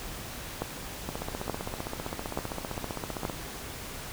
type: two click trains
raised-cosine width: 1 ms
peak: -15 / -19 dBFS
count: 4 / 35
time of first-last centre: 0.62-3.252 / 1.09-3.298 s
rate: 1.14 / 15.4 Hz
effects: pink hiss -40 dBFS RMS until 4.12 s